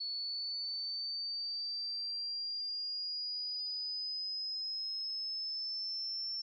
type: exponential sweep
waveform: sine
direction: up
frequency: 4419 to 5400 Hz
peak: -36 dBFS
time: 0-6.42 s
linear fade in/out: 10 ms
effects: none